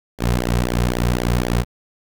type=tone with flanger; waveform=sawtooth; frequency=60.2 Hz; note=B1; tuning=44 cents flat; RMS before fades=-19 dBFS; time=0.18-1.65 s; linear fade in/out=50 ms; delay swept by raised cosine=0.75 to 3.55 ms; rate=3.9 Hz; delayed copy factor=-0.95; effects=8-bit